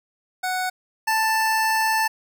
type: tone pair in turn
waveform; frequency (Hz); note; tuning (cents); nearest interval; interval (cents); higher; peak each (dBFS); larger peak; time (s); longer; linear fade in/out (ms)
25% pulse; 740 / 882.8; F#5 / A5; 0 / +5; minor third; 305; second; -19 / -15; second; 0.43-0.7 / 1.07-2.08; second; 10
effects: none